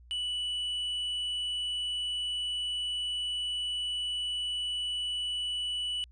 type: tone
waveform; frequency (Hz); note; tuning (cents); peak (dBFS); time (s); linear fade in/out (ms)
triangle; 2960; F#7; 0; -29; 0.11-6.04; 0
effects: added 60 Hz sine -52 dBFS peak until 6.11 s + resampled to 24000 Hz